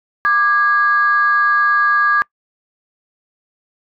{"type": "tone pair together", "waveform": "sine", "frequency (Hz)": [1185, 1648.5], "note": ["D6", "G#6"], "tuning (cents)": [15, -13], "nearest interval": "tritone", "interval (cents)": 572, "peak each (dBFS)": -13, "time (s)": [0.25, 2.22], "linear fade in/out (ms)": 0, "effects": ["noise-tail reverb RT60 0.1 s tail -24 dB re dry", "tanh soft clip ceiling -4 dBFS"]}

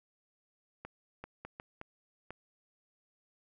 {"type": "clicks", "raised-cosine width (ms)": 0.5, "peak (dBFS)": -28, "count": 6, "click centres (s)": [0.85, 1.24, 1.45, 1.599, 1.814, 2.306], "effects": []}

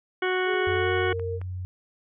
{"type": "harmonic tone", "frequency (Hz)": 369.1, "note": "F#4", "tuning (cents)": -4, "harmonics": [1, 2, 3, 4, 5, 6, 8, 9], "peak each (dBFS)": [-25, -33, -34, -30, -35, -33, -38, -42], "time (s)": [0.22, 1.13], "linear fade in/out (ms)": 5}
{"type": "tone with pitch glide", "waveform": "sine", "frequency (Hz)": [415.3, 460.8], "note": ["G#4", "A#4"], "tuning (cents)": [0, -20], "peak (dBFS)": -29, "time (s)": [0.45, 1.4], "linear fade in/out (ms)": 50, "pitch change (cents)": 180, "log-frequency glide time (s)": [0.67, 0.9]}
{"type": "click train", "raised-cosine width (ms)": 0.5, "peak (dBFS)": -28, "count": 5, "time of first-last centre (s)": [0.54, 1.415], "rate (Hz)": 4.57}
{"type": "tone", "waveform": "sine", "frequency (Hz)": 91.5, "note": "F#2", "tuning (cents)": -19, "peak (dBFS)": -30, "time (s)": [0.67, 1.65], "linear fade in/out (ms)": 0}
{"effects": []}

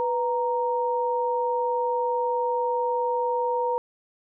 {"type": "tone pair together", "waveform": "sine", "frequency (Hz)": [493.9, 932.3], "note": ["B4", "A#5"], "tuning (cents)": [0, 0], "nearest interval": "major seventh", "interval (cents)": 1100, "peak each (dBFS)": -25, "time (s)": [0, 3.78], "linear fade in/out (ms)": 0, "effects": []}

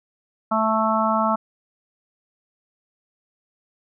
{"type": "harmonic tone", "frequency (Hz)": 220, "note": "A3", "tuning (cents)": 0, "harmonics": [1, 3, 4, 5, 6], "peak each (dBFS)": [-24, -24, -24, -24, -24], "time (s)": [0.51, 1.36], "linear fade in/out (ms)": 10, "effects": []}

